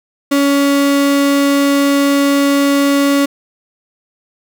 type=tone; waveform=35% pulse; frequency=281 Hz; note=C#4; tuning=24 cents sharp; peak=-8 dBFS; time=0.31-3.26 s; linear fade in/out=10 ms; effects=none